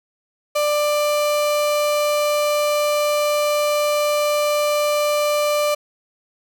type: tone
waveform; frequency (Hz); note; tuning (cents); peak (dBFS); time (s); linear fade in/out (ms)
35% pulse; 592; D5; +14; -15; 0.55-5.75; 10
effects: none